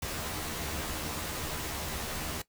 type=noise with comb filter; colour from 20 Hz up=pink; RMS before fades=-36 dBFS; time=0.02-2.42 s; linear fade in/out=5 ms; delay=13 ms; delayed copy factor=+0.8; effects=noise-tail reverb RT60 0.1 s tail -17 dB re dry